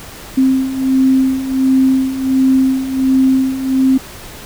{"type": "beating tone pair", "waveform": "sine", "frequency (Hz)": [262.4, 263.8], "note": ["C4", "C4"], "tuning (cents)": [5, 14], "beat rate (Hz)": 1.4, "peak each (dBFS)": [-16, -11], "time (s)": [0.37, 3.98], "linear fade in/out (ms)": 10, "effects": ["pink hiss -33 dBFS RMS until 4.45 s"]}